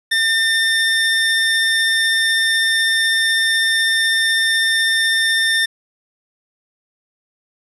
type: tone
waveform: 25% pulse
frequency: 1804 Hz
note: A6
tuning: 43 cents sharp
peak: -10 dBFS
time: 0.11-5.66 s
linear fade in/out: 10 ms
effects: resampled to 24000 Hz + 7-bit